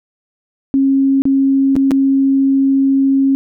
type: tone with dropouts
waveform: sine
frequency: 271.4 Hz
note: C#4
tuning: 36 cents flat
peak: -9 dBFS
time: 0.74-3.35 s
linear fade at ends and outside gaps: 0 ms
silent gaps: 1.22-1.254 / 1.755-1.764 / 1.909-1.916 s
effects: none